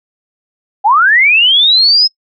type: linear sweep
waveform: sine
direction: up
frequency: 762 to 5180 Hz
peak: -5 dBFS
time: 0.84-2.08 s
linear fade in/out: 20 ms
effects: noise-tail reverb RT60 0.1 s tail -24 dB re dry